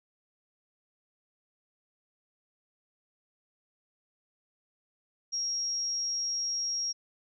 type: tone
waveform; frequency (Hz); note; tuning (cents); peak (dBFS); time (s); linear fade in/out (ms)
sine; 5600; F8; +4; -29; 5.32-6.93; 20
effects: none